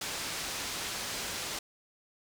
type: low-pass noise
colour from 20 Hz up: white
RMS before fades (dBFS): -37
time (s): 0.01-1.59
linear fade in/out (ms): 5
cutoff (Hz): 6700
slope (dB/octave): 12
effects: none